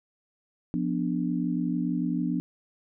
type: chord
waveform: sine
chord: B diminished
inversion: second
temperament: equal with one note detuned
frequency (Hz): 175.83 / 246.9 / 293.7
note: F3 / B3 / D4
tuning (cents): +12 / 0 / 0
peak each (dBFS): -29 / -29 / -30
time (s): 0.74-2.4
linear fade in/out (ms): 0
effects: none